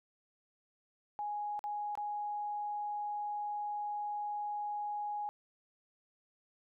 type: tone with dropouts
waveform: sine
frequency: 830.6 Hz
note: G#5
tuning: in tune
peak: -35 dBFS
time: 1.19-5.29 s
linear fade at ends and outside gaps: 0 ms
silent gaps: 1.592-1.64 / 1.953-1.975 s
effects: none